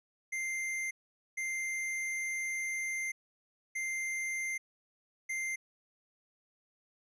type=tone bursts at uneven times; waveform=square; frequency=2093 Hz; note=C7; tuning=in tune; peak=-34 dBFS; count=4; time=0.32-0.91 / 1.37-3.12 / 3.75-4.58 / 5.29-5.56 s; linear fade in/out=10 ms; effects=low-pass 11000 Hz 12 dB/octave